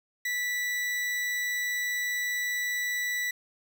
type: tone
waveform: 40% pulse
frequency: 1965 Hz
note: B6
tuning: 9 cents flat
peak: -27 dBFS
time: 0.25-3.31 s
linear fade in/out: 5 ms
effects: 9-bit